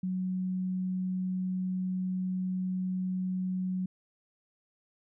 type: tone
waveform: sine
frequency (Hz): 185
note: F#3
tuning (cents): 0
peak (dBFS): -29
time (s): 0.03-3.86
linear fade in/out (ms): 5
effects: none